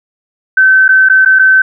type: tone with dropouts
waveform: sine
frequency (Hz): 1535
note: G6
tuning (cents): -37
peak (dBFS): -3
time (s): 0.57-1.62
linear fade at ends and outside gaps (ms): 5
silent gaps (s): 0.881-0.889 / 1.088-1.097 / 1.25-1.258 / 1.389-1.393
effects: none